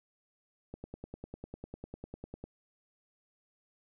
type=click train; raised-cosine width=2 ms; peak=-29 dBFS; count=18; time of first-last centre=0.74-2.44 s; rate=10 Hz; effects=none